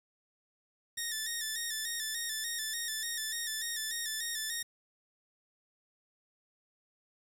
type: tone with vibrato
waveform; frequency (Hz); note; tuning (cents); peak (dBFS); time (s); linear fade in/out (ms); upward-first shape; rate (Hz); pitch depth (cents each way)
10% pulse; 1807; A6; +46; -25; 0.97-4.63; 10; square; 3.4; 52
effects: 9-bit